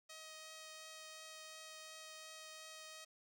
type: tone with vibrato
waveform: 5% pulse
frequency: 630 Hz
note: D#5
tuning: 21 cents sharp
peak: -40 dBFS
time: 0.09-3.05 s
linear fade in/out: 10 ms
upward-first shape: triangle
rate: 2.8 Hz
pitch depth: 10 cents each way
effects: none